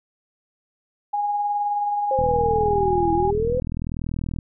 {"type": "tone with tremolo", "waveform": "sine", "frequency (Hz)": 823, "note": "G#5", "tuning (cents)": -16, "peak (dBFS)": -19, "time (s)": [1.13, 3.31], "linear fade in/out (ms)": 10, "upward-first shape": "sine", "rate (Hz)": 19, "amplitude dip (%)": 30}
{"type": "linear two-way sweep", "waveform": "sine", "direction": "down then up", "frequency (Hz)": [535, 329.2, 516], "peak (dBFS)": -20, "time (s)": [2.11, 3.6], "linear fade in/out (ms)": 2, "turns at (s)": 3.13}
{"type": "click train", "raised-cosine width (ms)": 5, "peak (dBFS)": -16, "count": 90, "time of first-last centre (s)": [2.19, 4.388], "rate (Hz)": 40.5}
{"effects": []}